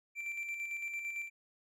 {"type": "tone with tremolo", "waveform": "triangle", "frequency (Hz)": 2349, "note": "D7", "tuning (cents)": 0, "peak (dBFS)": -34, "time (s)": [0.15, 1.3], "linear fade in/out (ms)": 50, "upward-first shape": "square", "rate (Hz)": 8.9, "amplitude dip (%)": 40, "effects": []}